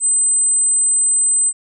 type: tone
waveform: sine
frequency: 8120 Hz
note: B8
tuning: 47 cents sharp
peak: -12 dBFS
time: 0-1.53 s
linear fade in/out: 50 ms
effects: none